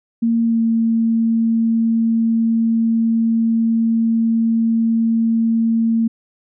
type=tone with pitch glide; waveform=sine; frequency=230.2 to 227.3 Hz; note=A#3 to A#3; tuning=-22 to -43 cents; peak=-13 dBFS; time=0.22-6.08 s; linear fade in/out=10 ms; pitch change=-21 cents; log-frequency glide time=0.44-0.61 s; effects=none